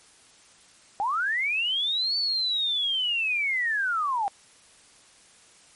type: linear two-way sweep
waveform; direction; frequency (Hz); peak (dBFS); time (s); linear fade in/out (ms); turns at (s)
sine; up then down; 768 to 4526 to 768; -23; 1-4.28; 0; 2.17
effects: white hiss -55 dBFS RMS until 5.75 s + MP3 48 kbps